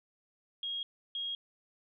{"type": "tone bursts at uneven times", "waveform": "sine", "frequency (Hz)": 3271, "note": "G#7", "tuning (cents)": -27, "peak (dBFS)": -34, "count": 2, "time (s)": [[0.63, 0.83], [1.15, 1.35]], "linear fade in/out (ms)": 2, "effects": []}